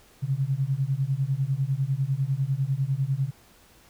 sine beating tone pair, 130.81 / 140.81 Hz, C3 / C#3, 0 / +27 cents, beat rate 10 Hz, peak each -26 dBFS, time 0.22-3.31 s, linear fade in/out 20 ms, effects pink hiss -56 dBFS RMS until 3.89 s

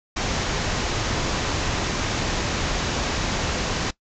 pink low-pass noise, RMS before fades -25 dBFS, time 0.16-3.91 s, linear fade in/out 10 ms, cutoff 7200 Hz, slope 96 dB/octave, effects noise-tail reverb RT60 0.1 s tail -20 dB re dry

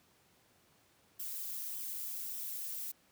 violet noise with flanger, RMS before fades -41 dBFS, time 1.19-2.92 s, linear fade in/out 10 ms, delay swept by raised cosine 0.43 to 3.33 ms, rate 1.7 Hz, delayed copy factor -0.5, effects pink hiss -68 dBFS RMS until 3.11 s + high-pass 100 Hz 12 dB/octave

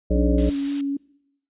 harmonic tone, 60.3 Hz, B1, 41 cents flat, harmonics 1 / 3 / 5 / 7 / 9 / 10, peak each -19 / -24 / -26 / -27 / -29 / -29 dBFS, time 0.1-0.5 s, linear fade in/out 10 ms
sine tone with vibrato, 281.1 Hz, C#4, 24 cents sharp, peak -22 dBFS, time 0.15-0.97 s, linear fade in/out 5 ms, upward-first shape square, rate 3.8 Hz, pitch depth 13 cents each way
blue noise, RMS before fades -31 dBFS, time 0.38-0.81 s, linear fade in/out 2 ms
effects noise-tail reverb RT60 0.8 s tail -23 dB re dry + resampled to 8000 Hz

